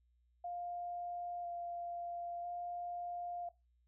sine tone with vibrato, 698.5 Hz, F5, in tune, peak -40 dBFS, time 0.44-3.49 s, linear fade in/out 5 ms, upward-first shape square, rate 0.5 Hz, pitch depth 10 cents each way, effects noise-tail reverb RT60 0.2 s tail -17 dB re dry + added 60 Hz sine -70 dBFS peak until 3.87 s

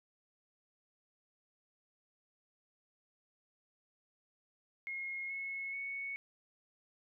sine tone with pitch steps, 2154 / 2185 / 2217 Hz, C7 / C#7 / C#7, +50 / -26 / 0 cents, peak -38 dBFS, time 4.87-6.16 s, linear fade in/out 0 ms, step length 430 ms, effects none

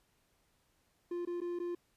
triangle tone with dropouts, 349.2 Hz, F4, in tune, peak -33 dBFS, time 1.11-1.75 s, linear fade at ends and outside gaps 5 ms, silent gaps 1.252-1.272 / 1.405-1.415 / 1.59-1.599 s, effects pink hiss -74 dBFS RMS until 1.96 s + resampled to 32000 Hz

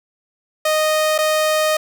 sawtooth tone with dropouts, 620 Hz, D#5, 6 cents flat, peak -11 dBFS, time 0.65-1.77 s, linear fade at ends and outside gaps 5 ms, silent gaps 1.18-1.186 s, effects none

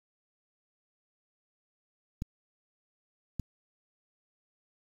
clicks, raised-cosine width 5 ms, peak -21 dBFS, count 2, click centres 2.221 / 3.397 s, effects 8-bit

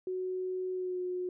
sine tone with pitch glide, 370 to 362.6 Hz, F#4 to F#4, 0 to -35 cents, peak -32 dBFS, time 0.07-1.29 s, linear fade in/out 2 ms, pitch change -35 cents, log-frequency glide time 0.73-1 s, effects none

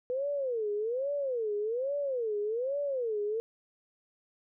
sine tone with vibrato, 487.3 Hz, B4, 23 cents flat, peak -29 dBFS, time 0.1-3.4 s, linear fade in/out 0 ms, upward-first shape sine, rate 1.2 Hz, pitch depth 290 cents each way, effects none

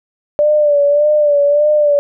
sine tone with vibrato, 587.3 Hz, D5, in tune, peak -8 dBFS, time 0.39-1.99 s, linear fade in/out 0 ms, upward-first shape sine, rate 1.7 Hz, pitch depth 48 cents each way, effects none

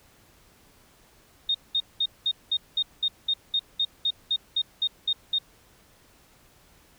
sine tone bursts, 3694 Hz, A#7, 16 cents flat, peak -21 dBFS, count 16, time 1.49-5.386 s, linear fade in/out 5 ms, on 56 ms, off 200 ms, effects pink hiss -58 dBFS RMS until 6.98 s

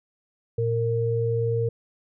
sine tone pair together, 115.1 / 461.3 Hz, A#2 / A#4, -22 / -18 cents, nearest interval 2 octaves, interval 2404 cents, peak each -24 dBFS, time 0.58-1.69 s, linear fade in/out 5 ms, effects none

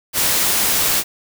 white noise, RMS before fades -17 dBFS, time 0.13-1.04 s, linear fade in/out 50 ms, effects none

